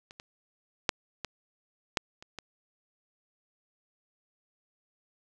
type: clicks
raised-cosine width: 0.2 ms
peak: -30 / -27 / -6 / -17 / -8 / -29 / -22 dBFS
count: 7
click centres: 0.109 / 0.199 / 0.892 / 1.247 / 1.972 / 2.225 / 2.387 s
effects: none